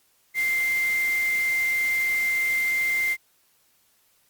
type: tone in noise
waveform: sine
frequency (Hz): 2093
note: C7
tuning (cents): 0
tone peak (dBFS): -21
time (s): 0.34-3.17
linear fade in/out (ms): 50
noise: white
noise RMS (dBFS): -37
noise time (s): 0.34-3.17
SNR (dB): +13
effects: white hiss -64 dBFS RMS until 4.29 s + Opus 48 kbps